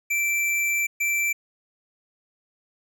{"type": "tone bursts at uneven times", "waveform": "square", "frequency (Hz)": 2339, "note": "D7", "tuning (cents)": -8, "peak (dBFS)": -22, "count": 2, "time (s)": [[0.1, 0.87], [1, 1.33]], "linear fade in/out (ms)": 10, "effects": []}